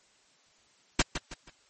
pink noise with echo, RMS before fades -22 dBFS, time 0.99-1.02 s, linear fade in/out 5 ms, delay 160 ms, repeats 3, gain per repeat -9 dB, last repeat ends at 1.5 s, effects white hiss -64 dBFS RMS until 1.69 s + MP3 32 kbps

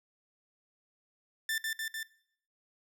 sawtooth tone with echo, 1776 Hz, A6, 16 cents sharp, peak -27 dBFS, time 1.49-1.58 s, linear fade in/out 2 ms, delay 150 ms, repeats 3, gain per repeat -2 dB, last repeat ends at 2.03 s, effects noise-tail reverb RT60 0.6 s tail -18 dB re dry

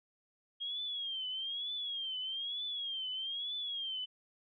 sine tone with vibrato, 3244 Hz, G#7, 41 cents flat, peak -36 dBFS, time 0.6-4.06 s, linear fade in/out 20 ms, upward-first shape triangle, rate 1.1 Hz, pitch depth 140 cents each way, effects none

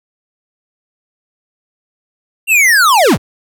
square linear sweep, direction down, 2789 to 46.3 Hz, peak -7 dBFS, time 2.47-3.18 s, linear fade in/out 50 ms, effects none

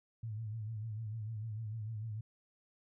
sine tone with vibrato, 109.5 Hz, A2, 8 cents flat, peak -38 dBFS, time 0.23-2.21 s, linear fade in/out 5 ms, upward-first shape triangle, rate 6.7 Hz, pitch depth 97 cents each way, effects none

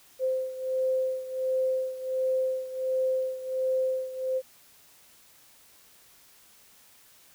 sine beating tone pair, 519 / 520.4 Hz, C5 / C5, -14 / -9 cents, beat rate 1.4 Hz, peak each -27 / -31 dBFS, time 0.19-4.42 s, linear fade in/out 50 ms, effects white hiss -57 dBFS RMS until 7.34 s

